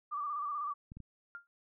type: tone with vibrato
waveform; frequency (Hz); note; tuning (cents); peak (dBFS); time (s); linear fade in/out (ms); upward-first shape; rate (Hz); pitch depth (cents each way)
sine; 1174.7; D6; 0; -34; 0.11-0.74; 20; square; 16; 45
type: clicks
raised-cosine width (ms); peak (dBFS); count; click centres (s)
5; -35; 3; 0.919 / 0.97 / 1.003
type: tone with exponential decay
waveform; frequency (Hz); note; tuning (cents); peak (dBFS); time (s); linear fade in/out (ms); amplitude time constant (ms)
sine; 1400; F6; +4; -39; 1.35-1.47; 0; 26
effects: none